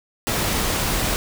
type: noise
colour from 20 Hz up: pink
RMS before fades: -22 dBFS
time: 0.27-1.16 s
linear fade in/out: 0 ms
effects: none